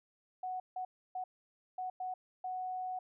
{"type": "tone bursts at uneven times", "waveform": "sine", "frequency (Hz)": 740, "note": "F#5", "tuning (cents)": 0, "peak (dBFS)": -36, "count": 6, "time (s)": [[0.43, 0.6], [0.76, 0.85], [1.15, 1.24], [1.78, 1.9], [2, 2.14], [2.44, 2.99]], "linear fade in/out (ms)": 5, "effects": []}